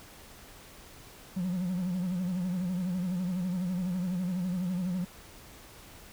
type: tone with vibrato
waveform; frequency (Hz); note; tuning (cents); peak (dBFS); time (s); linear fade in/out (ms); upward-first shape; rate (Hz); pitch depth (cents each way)
triangle; 181.1; F#3; -37; -26; 1.36-5.05; 10; sine; 12; 81
effects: tanh soft clip ceiling -22 dBFS + pink hiss -51 dBFS RMS until 6.12 s